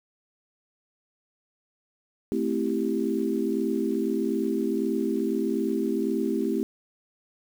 sine chord, A minor seventh, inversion none, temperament equal, 220 / 261.6 / 329.6 / 392 Hz, A3 / C4 / E4 / G4, 0 / 0 / 0 / 0 cents, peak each -29 dBFS, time 2.32-6.63 s, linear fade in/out 0 ms, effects 8-bit

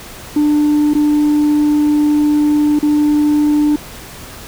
sine tone with dropouts, 297.3 Hz, D4, 21 cents sharp, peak -7 dBFS, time 0.36-3.76 s, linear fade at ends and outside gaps 5 ms, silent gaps 0.936-0.95 / 2.791-2.827 s, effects tanh soft clip ceiling -8 dBFS + pink hiss -33 dBFS RMS until 4.47 s

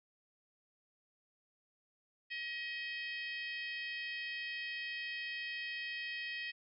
harmonic tone, 634 Hz, D#5, 32 cents sharp, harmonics 3 / 4 / 5 / 6 / 7 / 8, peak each -42 / -44 / -47 / -59 / -53 / -54 dBFS, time 2.3-6.52 s, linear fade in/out 20 ms, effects none

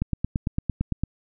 click train, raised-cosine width 5 ms, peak -11 dBFS, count 10, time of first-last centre 0.02-1.036 s, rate 8.86 Hz, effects none

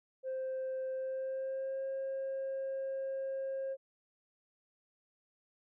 sine tone with pitch glide, 523 to 536.8 Hz, C5 to C5, -1 to +44 cents, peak -33 dBFS, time 0.23-3.77 s, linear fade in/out 50 ms, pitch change +45 cents, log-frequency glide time 0.93-1.85 s, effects tanh soft clip ceiling -33 dBFS

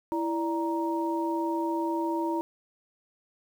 sine tone cluster, 331.5 / 586 / 936 Hz, E4 / D5 / A#5, +10 / -4 / +7 cents, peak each -28 / -36 / -31 dBFS, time 0.12-2.41 s, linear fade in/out 0 ms, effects 9-bit

